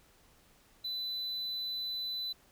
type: tone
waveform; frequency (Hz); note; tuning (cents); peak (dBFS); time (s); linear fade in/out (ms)
triangle; 4000; B7; +21; -33; 0.84-2.33; 10
effects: pink hiss -64 dBFS RMS until 2.51 s